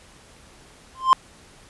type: tone with exponential growth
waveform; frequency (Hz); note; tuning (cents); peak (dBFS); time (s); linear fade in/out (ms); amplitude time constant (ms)
triangle; 1046.5; C6; 0; -5; 0.95-1.13; 0; 38
effects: pink hiss -50 dBFS RMS until 1.69 s + resampled to 24000 Hz